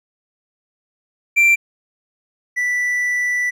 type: tone pair in turn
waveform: triangle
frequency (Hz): 2356 / 1970.9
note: D7 / B6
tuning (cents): +5 / -4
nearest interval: minor third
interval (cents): 309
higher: first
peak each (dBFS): -8 / -15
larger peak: first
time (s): 1.36-1.56 / 2.56-3.51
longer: second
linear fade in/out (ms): 20
effects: none